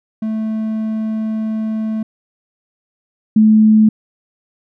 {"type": "tone pair in turn", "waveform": ["triangle", "sine"], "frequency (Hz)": [219, 216.6], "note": ["A3", "A3"], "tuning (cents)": [-8, -27], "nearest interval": "unison", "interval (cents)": 19, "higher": "first", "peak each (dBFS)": [-15, -6], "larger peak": "second", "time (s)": [[0.22, 2.03], [3.36, 3.89]], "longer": "first", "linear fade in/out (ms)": 5, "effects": []}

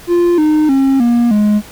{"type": "tone with pitch steps", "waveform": "triangle", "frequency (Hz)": [348.2, 306.6, 270.1, 237.8, 209.4], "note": ["F4", "D#4", "C#4", "A#3", "G#3"], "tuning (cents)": [-5, -25, -45, 35, 15], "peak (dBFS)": -6, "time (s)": [0.07, 1.62], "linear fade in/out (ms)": 50, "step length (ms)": 310, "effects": ["pink hiss -36 dBFS RMS until 1.71 s"]}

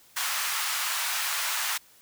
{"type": "high-pass noise", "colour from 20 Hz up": "pink", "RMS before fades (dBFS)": -29, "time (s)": [0.16, 1.78], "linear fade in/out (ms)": 10, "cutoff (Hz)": 1000, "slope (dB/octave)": 24, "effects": ["white hiss -57 dBFS RMS until 2.01 s"]}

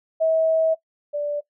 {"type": "tone pair in turn", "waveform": "sine", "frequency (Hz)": [644, 585.5], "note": ["E5", "D5"], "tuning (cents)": [-41, -5], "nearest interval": "major second", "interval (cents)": 164, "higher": "first", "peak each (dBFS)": [-16, -22], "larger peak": "first", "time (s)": [[0.2, 0.75], [1.13, 1.41]], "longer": "first", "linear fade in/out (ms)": 20, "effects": ["noise-tail reverb RT60 0.1 s tail -18 dB re dry"]}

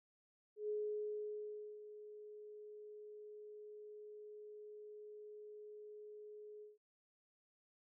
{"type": "tone with ADSR envelope", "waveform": "sine", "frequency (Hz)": 421.5, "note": "G#4", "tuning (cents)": 26, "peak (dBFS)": -37, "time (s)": [0.56, 6.78], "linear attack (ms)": 130, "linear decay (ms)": 1100, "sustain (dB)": -14, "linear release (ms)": 160, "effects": []}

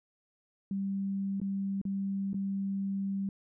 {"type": "tone with dropouts", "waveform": "sine", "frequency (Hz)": 196, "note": "G3", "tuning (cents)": 0, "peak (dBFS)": -30, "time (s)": [0.71, 3.29], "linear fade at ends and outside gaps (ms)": 2, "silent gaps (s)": [[1.401, 1.415], [1.815, 1.852], [2.332, 2.343]], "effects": []}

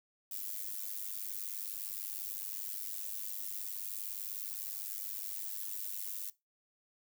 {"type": "noise with amplitude modulation", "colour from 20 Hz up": "violet", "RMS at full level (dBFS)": -37, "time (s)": [0.31, 6.3], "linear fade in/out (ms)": 5, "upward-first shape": "sine", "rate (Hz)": 99.6, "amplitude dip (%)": 90, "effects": ["noise-tail reverb RT60 0.2 s tail -19 dB re dry"]}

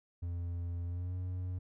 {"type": "tone with pitch glide", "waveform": "triangle", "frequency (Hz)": [86.5, 90.96], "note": ["F2", "F#2"], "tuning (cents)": [-16, -29], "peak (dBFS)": -33, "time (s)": [0.22, 1.59], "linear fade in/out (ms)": 10, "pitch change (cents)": 87, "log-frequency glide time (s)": [0.85, 1.14], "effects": []}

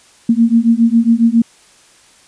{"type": "beating tone pair", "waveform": "sine", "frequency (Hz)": [227.2, 234.5], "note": ["A#3", "A#3"], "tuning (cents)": [-44, 11], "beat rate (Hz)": 7.3, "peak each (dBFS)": -11, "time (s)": [0.29, 1.42], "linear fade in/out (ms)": 5, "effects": ["white hiss -47 dBFS RMS until 2.27 s", "resampled to 22050 Hz"]}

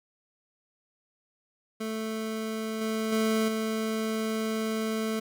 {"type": "tone with level steps", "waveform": "25% pulse", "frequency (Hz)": 220.2, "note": "A3", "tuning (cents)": 2, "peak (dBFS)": [-27, -24, -20, -24], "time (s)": [1.8, 5.2], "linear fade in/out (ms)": 10, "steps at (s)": [2.81, 3.12, 3.48], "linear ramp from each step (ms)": 5, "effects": []}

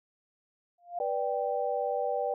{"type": "tone with exponential growth", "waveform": "sine", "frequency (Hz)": 698.5, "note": "F5", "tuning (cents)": 0, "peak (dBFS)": -28, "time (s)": [0.78, 0.99], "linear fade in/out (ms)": 5, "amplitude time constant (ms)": 44}
{"type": "chord", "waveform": "sine", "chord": "G major", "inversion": "first", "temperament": "equal with one note detuned", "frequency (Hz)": [489.6, 587.3, 784], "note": ["B4", "D5", "G5"], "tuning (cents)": [-15, 0, 0], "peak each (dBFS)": -32, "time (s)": [1, 2.34], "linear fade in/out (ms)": 2}
{"effects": []}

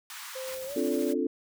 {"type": "high-pass noise", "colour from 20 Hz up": "pink", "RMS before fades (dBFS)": -42, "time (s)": [0.1, 0.55], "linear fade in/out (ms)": 2, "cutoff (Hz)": 940, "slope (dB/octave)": 48}
{"type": "tone with pitch glide", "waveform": "sine", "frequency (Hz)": [521, 574.8], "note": ["C5", "D5"], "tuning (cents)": [-7, -37], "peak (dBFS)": -35, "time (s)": [0.35, 1.15], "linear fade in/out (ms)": 10, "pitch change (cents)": 170, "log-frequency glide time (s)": [0.65, 0.73]}
{"type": "noise with tremolo", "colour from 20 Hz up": "white", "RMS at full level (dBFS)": -42, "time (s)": [0.46, 1.14], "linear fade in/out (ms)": 20, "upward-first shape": "sine", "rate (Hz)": 13, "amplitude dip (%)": 30}
{"type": "chord", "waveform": "sine", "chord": "D minor seventh", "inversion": "third", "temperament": "equal", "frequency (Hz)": [261.6, 293.7, 349.2, 440], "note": ["C4", "D4", "F4", "A4"], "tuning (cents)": [0, 0, 0, 0], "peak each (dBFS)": -31, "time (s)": [0.76, 1.27], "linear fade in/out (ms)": 5}
{"effects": []}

